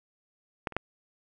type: clicks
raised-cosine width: 0.5 ms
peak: -14 / -29 / -12 dBFS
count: 3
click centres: 0.672 / 0.723 / 0.766 s
effects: none